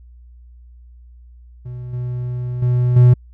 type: tone with level steps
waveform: triangle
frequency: 123.47 Hz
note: B2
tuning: in tune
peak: -25 / -19 / -11 / -4 dBFS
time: 1.65-3.14 s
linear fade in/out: 10 ms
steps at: 1.93 / 2.62 / 2.96 s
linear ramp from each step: 5 ms
effects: added 60 Hz sine -40 dBFS peak until 3.33 s